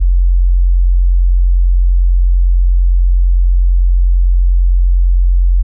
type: tone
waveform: sine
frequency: 44.42 Hz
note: F1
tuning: 30 cents sharp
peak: -6 dBFS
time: 0-5.63 s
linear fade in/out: 20 ms
effects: none